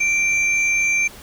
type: tone pair together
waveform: sine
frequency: 2349 / 6302 Hz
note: D7 / G8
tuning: 0 / +8 cents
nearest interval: octave + perfect fourth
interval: 1708 cents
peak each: -16 / -26 dBFS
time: 0-1.08 s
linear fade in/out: 10 ms
effects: pink hiss -41 dBFS RMS until 1.22 s